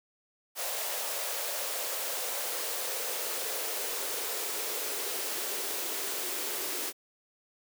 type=noise with high-pass filter sweep; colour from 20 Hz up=white; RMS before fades=-34 dBFS; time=0.55-6.93 s; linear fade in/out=50 ms; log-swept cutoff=580 to 360 Hz; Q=3.4; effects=none